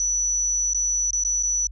sine tone with dropouts, 5930 Hz, F#8, 3 cents sharp, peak -20 dBFS, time 0-1.67 s, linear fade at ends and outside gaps 1 ms, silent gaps 0.734-0.746 / 1.107-1.131 / 1.237-1.249 / 1.427-1.433 s, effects added 50 Hz sine -36 dBFS peak until 1.71 s

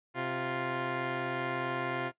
10% pulse tone pair together, 130.81 / 349.2 Hz, C3 / F4, 0 / 0 cents, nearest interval octave + perfect fourth, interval 1700 cents, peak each -28 / -25 dBFS, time 0.14-2.12 s, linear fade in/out 50 ms, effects noise-tail reverb RT60 0.1 s tail -17 dB re dry + resampled to 8000 Hz

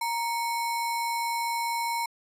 sine tone with sample-and-hold, 932.3 Hz, A#5, in tune, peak -26 dBFS, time 0.01-2.06 s, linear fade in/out 5 ms, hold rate 3150 Hz, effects resampled to 32000 Hz

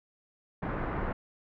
pink low-pass noise, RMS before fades -33 dBFS, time 0.62-1.13 s, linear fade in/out 10 ms, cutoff 1700 Hz, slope 24 dB/octave, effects none

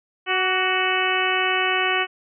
harmonic tone with a mistuned harmonic, 371.6 Hz, F#4, 7 cents sharp, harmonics 1 / 2 / 3 / 4 / 5 / 6 / 7 / 8, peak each -27 / -27 / -27 / -27 / -27 / -27 / -27 / -27 dBFS, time 0.26-2.07 s, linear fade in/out 50 ms, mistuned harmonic 3, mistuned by +35 cents, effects none

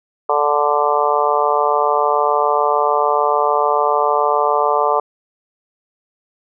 harmonic tone, 146.83 Hz, D3, in tune, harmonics 3 / 4 / 5 / 6 / 7 / 8, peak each -20 / -20 / -20 / -20 / -20 / -20 dBFS, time 0.29-5 s, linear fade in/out 5 ms, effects none

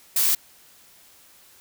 blue noise, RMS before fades -20 dBFS, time 0.16-0.35 s, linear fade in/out 5 ms, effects white hiss -53 dBFS RMS until 1.6 s

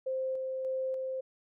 sine tone with tremolo, 523.3 Hz, C5, in tune, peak -30 dBFS, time 0.06-1.21 s, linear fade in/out 10 ms, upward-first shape square, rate 1.7 Hz, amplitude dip 25%, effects none

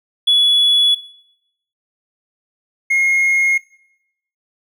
triangle tone pair in turn, 3400 / 2149 Hz, G#7 / C7, +40 / +46 cents, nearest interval minor sixth, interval 794 cents, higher first, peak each -7 / -10 dBFS, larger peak first, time 0.27-0.95 / 2.9-3.58 s, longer neither, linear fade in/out 10 ms, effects noise-tail reverb RT60 0.8 s tail -21 dB re dry + tanh soft clip ceiling -5 dBFS

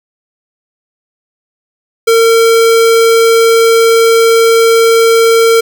square tone, 456.3 Hz, A#4, 37 cents flat, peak -5 dBFS, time 2.07-5.61 s, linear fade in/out 10 ms, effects none

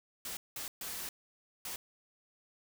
white noise bursts at uneven times, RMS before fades -41 dBFS, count 4, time 0.25-0.37 / 0.56-0.68 / 0.81-1.09 / 1.65-1.76 s, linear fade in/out 2 ms, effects none

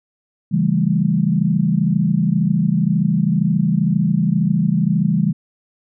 sine chord, A dominant seventh, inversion first, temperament just, 137.5 / 165 / 198 / 220 Hz, C#3 / E3 / G3 / A3, -14 / +2 / +18 / 0 cents, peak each -22 / -17 / -18 / -23 dBFS, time 0.51-5.33 s, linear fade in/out 20 ms, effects none

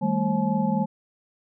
sine tone cluster, 161.1 / 201.6 / 225.2 / 536 / 857 Hz, E3 / G3 / A3 / C5 / A5, -39 / +49 / +40 / +42 / -46 cents, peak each -29 / -24 / -26 / -32 / -29 dBFS, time 0.01-0.86 s, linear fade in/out 20 ms, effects none

